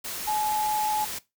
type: tone in noise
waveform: sine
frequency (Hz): 850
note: G#5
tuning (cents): +40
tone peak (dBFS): -24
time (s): 0.27-1.05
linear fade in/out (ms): 10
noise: white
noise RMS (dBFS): -34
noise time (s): 0.04-1.19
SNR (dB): +7
effects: noise-tail reverb RT60 0.2 s tail -18 dB re dry